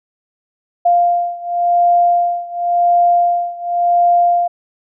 sine beating tone pair, 698 / 698.92 Hz, F5 / F5, -1 / +1 cents, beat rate 0.92 Hz, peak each -13 / -15 dBFS, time 0.85-4.48 s, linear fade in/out 10 ms, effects none

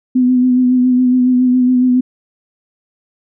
sine tone with vibrato, 251.6 Hz, B3, 32 cents sharp, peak -8 dBFS, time 0.15-2.01 s, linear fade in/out 10 ms, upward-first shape sine, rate 7.2 Hz, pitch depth 26 cents each way, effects none

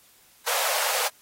pink high-pass noise, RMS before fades -26 dBFS, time 0.46-1.09 s, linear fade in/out 20 ms, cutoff 480 Hz, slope 96 dB/octave, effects white hiss -57 dBFS RMS until 1.21 s + AAC 48 kbps

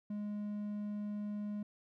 triangle tone, 207.7 Hz, G#3, in tune, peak -35 dBFS, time 0.1-1.63 s, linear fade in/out 5 ms, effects none

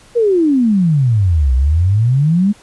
sine exponential two-way sweep, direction down then up, 490.7 to 61.74 to 212.9 Hz, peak -9 dBFS, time 0.15-2.53 s, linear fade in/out 20 ms, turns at 1.54 s, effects pink hiss -45 dBFS RMS until 2.62 s + resampled to 24000 Hz

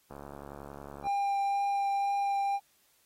click train, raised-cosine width 1 ms, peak -30 dBFS, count 69, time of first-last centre 0.11-1.069 s, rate 70.9 Hz
triangle tone with vibrato, 798 Hz, G5, 31 cents sharp, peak -25 dBFS, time 1.03-2.6 s, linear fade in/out 50 ms, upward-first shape triangle, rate 2 Hz, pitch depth 9 cents each way
effects white hiss -68 dBFS RMS until 3.05 s + AAC 48 kbps

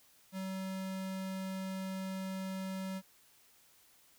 square tone, 190 Hz, F#3, 46 cents sharp, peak -38 dBFS, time 0.32-3.02 s, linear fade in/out 50 ms, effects white hiss -65 dBFS RMS until 4.18 s

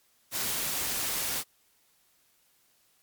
white noise, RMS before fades -31 dBFS, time 0.31-1.44 s, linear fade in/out 50 ms, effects white hiss -67 dBFS RMS until 3.02 s + MP3 96 kbps

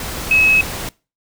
sine tone in noise, 2570 Hz, E7, 45 cents flat, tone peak -10 dBFS, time 0.31-0.61 s, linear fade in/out 2 ms, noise pink, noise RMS -26 dBFS, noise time 0-0.89 s, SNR +13 dB, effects noise-tail reverb RT60 0.3 s tail -22 dB re dry

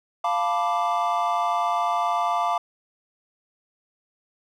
triangle chord, B half-diminished seventh, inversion second, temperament equal, 698.5 / 880 / 987.8 / 1174.7 Hz, F5 / A5 / B5 / D6, 0 / 0 / 0 / 0 cents, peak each -23 / -26 / -27 / -24 dBFS, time 0.24-2.58 s, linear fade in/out 5 ms, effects none

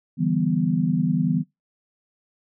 sine chord, E minor seventh, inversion third, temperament equal with one note detuned, 146.83 / 166.15 / 196 / 246.9 Hz, D3 / E3 / G3 / B3, 0 / +14 / 0 / 0 cents, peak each -27 / -22 / -26 / -24 dBFS, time 0.17-1.44 s, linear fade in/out 50 ms, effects noise-tail reverb RT60 0.2 s tail -23 dB re dry

